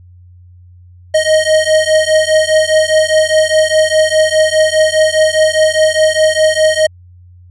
square beating tone pair, 622.3 / 627.2 Hz, D#5 / D#5, 0 / +14 cents, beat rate 4.9 Hz, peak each -12 dBFS, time 1.14-6.87 s, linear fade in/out 10 ms, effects added 89 Hz sine -37 dBFS peak until 7.5 s + resampled to 24000 Hz

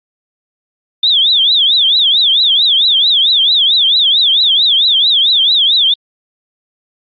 sine tone with vibrato, 3520 Hz, A7, in tune, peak -7 dBFS, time 1.03-5.94 s, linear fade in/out 5 ms, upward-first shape triangle, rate 4.5 Hz, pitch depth 240 cents each way, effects Opus 32 kbps

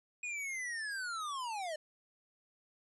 square linear sweep, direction down, 2489 to 592 Hz, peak -38 dBFS, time 0.23-1.76 s, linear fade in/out 5 ms, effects resampled to 24000 Hz + 12-bit

